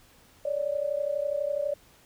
sine tone pair together, 561.9 / 594 Hz, C#5 / D5, +23 / +20 cents, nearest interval minor second, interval 97 cents, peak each -29 / -29 dBFS, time 0.45-1.74 s, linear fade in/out 5 ms, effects pink hiss -58 dBFS RMS until 2.05 s

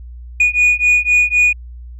sine beating tone pair, 2457 / 2460.9 Hz, D#7 / D#7, -22 / -20 cents, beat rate 3.9 Hz, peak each -11 dBFS, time 0.4-1.53 s, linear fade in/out 5 ms, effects tanh soft clip ceiling -7 dBFS + added 60 Hz sine -30 dBFS peak until 1.99 s

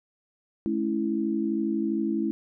sine chord, A major, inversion none, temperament equal with one note detuned, 214.5 / 277.2 / 329.6 Hz, A3 / C#4 / E4, -44 / 0 / 0 cents, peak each -28 / -31 / -27 dBFS, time 0.66-2.31 s, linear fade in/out 0 ms, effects none

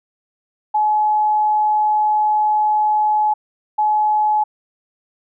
sine tone bursts at uneven times, 850 Hz, G#5, 40 cents sharp, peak -13 dBFS, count 2, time 0.74-3.34 / 3.78-4.44 s, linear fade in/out 10 ms, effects none

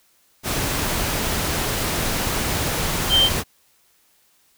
sine tone in noise, 3136 Hz, G7, in tune, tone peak -13 dBFS, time 3.09-3.3 s, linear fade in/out 50 ms, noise pink, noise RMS -23 dBFS, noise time 0.43-3.44 s, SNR +7 dB, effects white hiss -60 dBFS RMS until 4.57 s

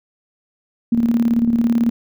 sine tone with tremolo, 233.1 Hz, A#3, in tune, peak -11 dBFS, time 0.92-1.9 s, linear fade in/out 5 ms, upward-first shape square, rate 18 Hz, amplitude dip 55%, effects none

